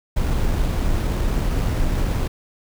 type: noise with sample-and-hold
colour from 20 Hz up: brown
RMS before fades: -20 dBFS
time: 0.16-2.28 s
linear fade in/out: 10 ms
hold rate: 7350 Hz
effects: none